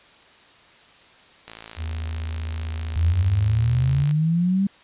click train, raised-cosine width 0.2 ms, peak -20 dBFS, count 147, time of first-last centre 1.48-4.111 s, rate 55.5 Hz
triangle tone with pitch glide, 80.3 to 79.65 Hz, E2 to D#2, -45 to +41 cents, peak -24 dBFS, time 1.76-4.06 s, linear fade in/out 50 ms, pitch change -14 cents, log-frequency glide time 3.04-3.5 s
sine exponential sweep, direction up, 80.6 to 200.3 Hz, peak -17 dBFS, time 2.96-4.67 s, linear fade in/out 5 ms
effects white hiss -51 dBFS RMS until 4.83 s + resampled to 8000 Hz

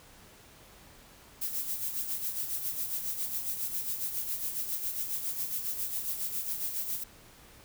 violet noise with tremolo, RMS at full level -32 dBFS, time 1.41-7.04 s, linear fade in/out 10 ms, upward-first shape sine, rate 7.3 Hz, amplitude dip 55%, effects pink hiss -55 dBFS RMS until 7.64 s

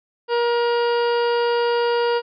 harmonic tone, 474.3 Hz, A#4, 30 cents sharp, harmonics 1 / 2 / 3 / 4 / 5 / 6 / 7 / 8 / 9 / 10, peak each -18 / -24 / -29 / -36 / -42 / -33 / -42 / -45 / -44 / -36 dBFS, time 0.28-2.22 s, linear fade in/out 50 ms, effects none

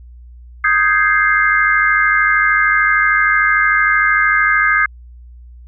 sine chord, Ab major seventh, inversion second, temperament equal, 1244.5 / 1568 / 1661.2 / 2093 Hz, Eb6 / G6 / Ab6 / C7, 0 / 0 / 0 / 0 cents, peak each -16 dBFS, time 0.64-4.86 s, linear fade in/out 5 ms, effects added 60 Hz sine -35 dBFS peak until 5.67 s

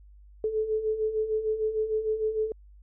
sine beating tone pair, 430 / 436.6 Hz, A4 / A4, -40 / -13 cents, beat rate 6.6 Hz, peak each -32 / -26 dBFS, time 0.44-2.52 s, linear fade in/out 2 ms, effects added 50 Hz sine -49 dBFS peak until 2.82 s

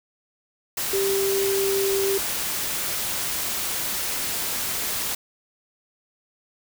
sine tone in noise, 392 Hz, G4, in tune, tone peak -21 dBFS, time 0.93-2.18 s, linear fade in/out 5 ms, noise white, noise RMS -27 dBFS, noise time 0.77-5.15 s, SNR +3 dB, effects none

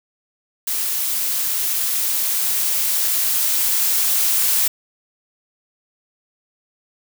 blue noise with level ramp, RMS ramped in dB -22 to -17 dBFS, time 0.67-4.68 s, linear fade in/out 5 ms, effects none

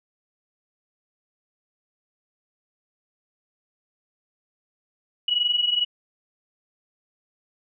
sine tone pair together, 2904 / 2926 Hz, F#7 / F#7, -33 / -20 cents, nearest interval unison, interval 13 cents, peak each -25 / -21 dBFS, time 5.28-5.85 s, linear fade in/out 5 ms, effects none

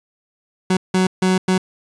30% pulse tone bursts at uneven times, 186 Hz, F#3, 9 cents sharp, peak -11 dBFS, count 4, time 0.7-0.77 / 0.94-1.07 / 1.22-1.38 / 1.48-1.58 s, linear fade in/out 5 ms, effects resampled to 22050 Hz

